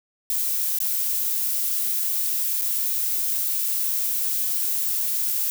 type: noise with dropouts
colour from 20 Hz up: violet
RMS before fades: -24 dBFS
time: 0.3-5.5 s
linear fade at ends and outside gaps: 0 ms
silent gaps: 0.787-0.803 / 2.613-2.619 s
effects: none